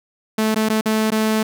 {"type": "tone with dropouts", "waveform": "sawtooth", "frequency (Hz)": 218.1, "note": "A3", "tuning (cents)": -15, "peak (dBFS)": -12, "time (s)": [0.38, 1.43], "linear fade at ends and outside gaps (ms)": 5, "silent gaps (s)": [[0.546, 0.559], [0.688, 0.698], [0.811, 0.857], [1.105, 1.118]], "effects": []}